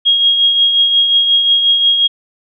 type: tone with tremolo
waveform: sine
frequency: 3274 Hz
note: G#7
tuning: 25 cents flat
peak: -6 dBFS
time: 0.05-2.08 s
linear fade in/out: 20 ms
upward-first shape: triangle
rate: 5.6 Hz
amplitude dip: 50%
effects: none